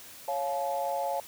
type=chord; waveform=sine; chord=Db augmented; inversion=none; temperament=equal with one note detuned; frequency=554.4 / 698.5 / 858.4 Hz; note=Db5 / F5 / A5; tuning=0 / 0 / -43 cents; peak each=-32 / -32 / -32 dBFS; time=0.28-1.2 s; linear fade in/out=2 ms; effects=tanh soft clip ceiling -19 dBFS + white hiss -48 dBFS RMS until 1.27 s